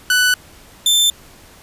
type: tone pair in turn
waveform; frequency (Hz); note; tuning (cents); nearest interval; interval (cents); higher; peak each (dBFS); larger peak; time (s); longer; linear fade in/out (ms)
sawtooth; 1491 / 3552; F#6 / A7; +13 / +16; octave + minor third; 1503; second; -8; neither; 0.1-0.34 / 0.86-1.1; neither; 2
effects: pink hiss -44 dBFS RMS until 1.62 s + resampled to 32000 Hz